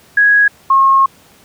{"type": "tone pair in turn", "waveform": "sine", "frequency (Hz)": [1661.2, 1081.1], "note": ["G#6", "C#6"], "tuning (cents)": [0, -44], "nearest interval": "perfect fifth", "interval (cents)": 744, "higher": "first", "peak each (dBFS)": -6, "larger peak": "neither", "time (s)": [[0.17, 0.48], [0.7, 1.06]], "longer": "second", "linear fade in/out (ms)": 5, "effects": ["pink hiss -46 dBFS RMS until 1.44 s", "high-pass 80 Hz 12 dB/octave"]}